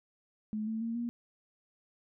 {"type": "tone with pitch steps", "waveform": "sine", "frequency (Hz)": [214.5, 221.8, 229.4, 237.2], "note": ["A3", "A3", "A#3", "A#3"], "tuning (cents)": [-44, 14, -28, 30], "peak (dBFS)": -32, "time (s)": [0.53, 1.09], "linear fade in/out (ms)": 0, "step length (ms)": 140, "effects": []}